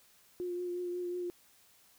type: tone with vibrato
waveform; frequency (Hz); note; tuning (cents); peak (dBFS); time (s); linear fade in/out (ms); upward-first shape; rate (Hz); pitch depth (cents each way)
sine; 355.1; F4; +29; -34; 0.4-1.3; 0; triangle; 5.5; 23
effects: white hiss -64 dBFS RMS until 1.98 s